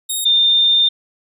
5% pulse / sine tone pair in turn, 3729 / 3614 Hz, A#7 / A7, 0 / +46 cents, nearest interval minor second, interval 54 cents, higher first, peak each -10 dBFS, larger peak neither, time 0.09-0.25 / 0.25-0.89 s, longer second, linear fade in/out 10 ms, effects resampled to 32000 Hz

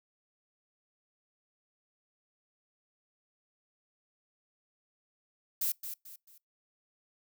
violet noise with echo, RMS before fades -31 dBFS, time 5.61-5.72 s, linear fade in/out 5 ms, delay 220 ms, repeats 3, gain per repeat -9 dB, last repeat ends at 6.38 s, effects noise-tail reverb RT60 0.2 s tail -25 dB re dry

